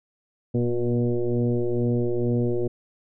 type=tone with frequency modulation; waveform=sine; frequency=121.1 Hz; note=B2; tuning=34 cents flat; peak=-20 dBFS; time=0.54-2.68 s; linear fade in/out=10 ms; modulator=120 Hz; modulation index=3; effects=none